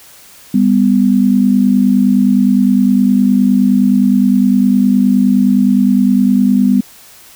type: tone pair together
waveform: sine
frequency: 200 / 249.7 Hz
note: G3 / B3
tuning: +35 / +19 cents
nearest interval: major third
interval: 384 cents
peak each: -10 dBFS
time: 0.54-6.81 s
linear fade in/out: 5 ms
effects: white hiss -40 dBFS RMS until 7.35 s